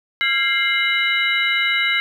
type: tone cluster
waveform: sine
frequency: 1372 / 1629 / 2108 / 2953 / 3886 Hz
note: F6 / G#6 / C7 / F#7 / B7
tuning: -31 / -34 / +12 / -4 / -29 cents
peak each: -27 / -25 / -18 / -24 / -26 dBFS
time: 0.21-2 s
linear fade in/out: 0 ms
effects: 8-bit